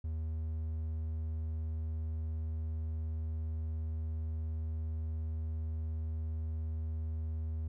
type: tone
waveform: triangle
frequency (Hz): 79.3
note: D#2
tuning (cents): +33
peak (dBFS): -32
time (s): 0.04-7.68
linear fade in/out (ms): 5
effects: none